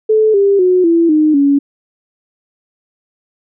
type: tone with pitch steps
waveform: sine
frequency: 434.4 / 398.3 / 365.3 / 335 / 307.2 / 281.7 Hz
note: A4 / G4 / F#4 / E4 / D#4 / C#4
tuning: -22 / +28 / -22 / +28 / -22 / +28 cents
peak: -7 dBFS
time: 0.09-1.59 s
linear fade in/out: 10 ms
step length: 250 ms
effects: none